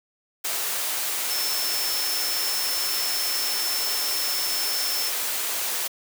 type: tone in noise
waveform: sine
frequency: 5320 Hz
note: E8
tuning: 15 cents sharp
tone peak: -27 dBFS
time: 1.3-5.1 s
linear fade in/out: 10 ms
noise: white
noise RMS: -27 dBFS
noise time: 0.44-5.88 s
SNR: -3 dB
effects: high-pass 400 Hz 12 dB/octave